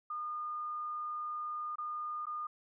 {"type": "tone with dropouts", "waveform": "sine", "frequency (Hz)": 1218, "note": "D#6", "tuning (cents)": -37, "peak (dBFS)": -36, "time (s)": [0.1, 2.47], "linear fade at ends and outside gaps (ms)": 5, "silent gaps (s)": [[1.757, 1.783], [2.256, 2.267]], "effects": []}